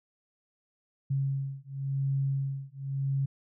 sine beating tone pair, 136.4 / 137.33 Hz, C#3 / C#3, -28 / -16 cents, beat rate 0.93 Hz, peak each -31 dBFS, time 1.1-3.26 s, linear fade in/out 10 ms, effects none

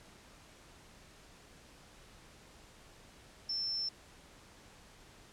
sine tone, 5350 Hz, E8, 25 cents sharp, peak -33 dBFS, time 3.49-3.89 s, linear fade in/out 5 ms, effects pink hiss -58 dBFS RMS until 5.32 s + low-pass 9000 Hz 12 dB/octave

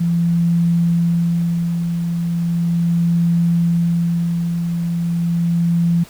sine tone with tremolo, 170 Hz, F3, 46 cents flat, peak -12 dBFS, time 0-6.04 s, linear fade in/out 10 ms, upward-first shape sine, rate 0.37 Hz, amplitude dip 45%, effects pink hiss -42 dBFS RMS until 6.09 s

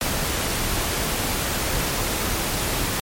pink noise, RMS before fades -24 dBFS, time 0.01-3 s, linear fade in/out 2 ms, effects MP3 64 kbps

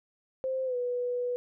sine tone with pitch glide, 523.3 to 491.1 Hz, C5 to B4, 0 to -10 cents, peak -28 dBFS, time 0.44-1.36 s, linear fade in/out 0 ms, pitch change -110 cents, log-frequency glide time 0.65-0.76 s, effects none

